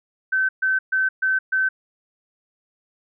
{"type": "tone bursts", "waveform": "sine", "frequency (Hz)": 1535, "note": "G6", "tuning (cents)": -37, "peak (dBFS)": -17, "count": 5, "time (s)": [0.32, 1.69], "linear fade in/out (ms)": 10, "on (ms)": 170, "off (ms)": 130, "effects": []}